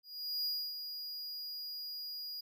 square tone with ADSR envelope, 4875 Hz, D#8, 36 cents flat, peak -33 dBFS, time 0.03-2.41 s, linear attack 420 ms, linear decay 280 ms, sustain -8 dB, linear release 9 ms, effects none

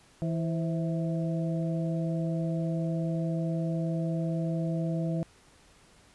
harmonic tone with a mistuned harmonic, 164.2 Hz, E3, 6 cents flat, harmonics 1 / 2 / 3 / 4, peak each -28 / -36 / -40 / -38 dBFS, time 0.22-5.23 s, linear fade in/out 0 ms, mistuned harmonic 3, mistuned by +84 cents, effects pink hiss -59 dBFS RMS until 6.14 s + resampled to 24000 Hz

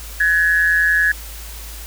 sine tone with amplitude modulation, 1687 Hz, G#6, 27 cents sharp, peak -9 dBFS, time 0.2-1.12 s, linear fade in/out 5 ms, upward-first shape sine, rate 170 Hz, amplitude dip 70%, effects added 54 Hz sine -32 dBFS peak until 1.86 s + white hiss -36 dBFS RMS until 1.86 s

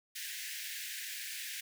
pink high-pass noise, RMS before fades -42 dBFS, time 0.15-1.61 s, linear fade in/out 10 ms, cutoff 1600 Hz, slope 96 dB/octave, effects none

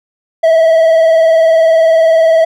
triangle tone with vibrato, 651 Hz, E5, 22 cents flat, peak -3 dBFS, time 0.43-2.45 s, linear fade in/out 10 ms, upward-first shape triangle, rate 20 Hz, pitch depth 50 cents each way, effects none

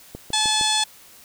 click train, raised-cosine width 2 ms, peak -20 dBFS, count 4, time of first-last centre 0.15-0.612 s, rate 6.5 Hz
harmonic tone, 862 Hz, A5, 36 cents flat, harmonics 1 / 2 / 3 / 4 / 5 / 6 / 7 / 8 / 9 / 10, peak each -25 / -31 / -32 / -22 / -27 / -31 / -32 / -33 / -32 / -27 dBFS, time 0.33-0.84 s, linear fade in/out 5 ms
effects white hiss -48 dBFS RMS until 1.24 s

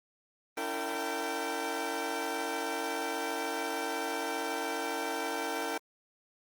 20% pulse tone cluster, 285.6 / 332.2 / 454.6 / 777 Hz, D4 / E4 / A#4 / G5, -48 / +13 / -43 / -16 cents, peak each -36 / -34 / -32 / -32 dBFS, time 0.57-5.78 s, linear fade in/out 5 ms, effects Opus 24 kbps

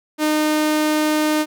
sawtooth tone, 305.9 Hz, D#4, 29 cents flat, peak -12 dBFS, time 0.18-1.46 s, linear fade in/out 50 ms, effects none

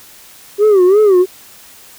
sine tone with vibrato, 393.1 Hz, G4, 5 cents sharp, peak -3 dBFS, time 0.58-1.26 s, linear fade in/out 50 ms, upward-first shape sine, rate 2.9 Hz, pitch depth 160 cents each way, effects tanh soft clip ceiling -5 dBFS + white hiss -40 dBFS RMS until 1.98 s

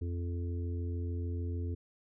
harmonic tone, 86.7 Hz, F2, 12 cents flat, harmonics 1 / 3 / 4 / 5, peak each -33 / -44 / -47 / -48 dBFS, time 0.01-1.75 s, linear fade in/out 10 ms, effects none

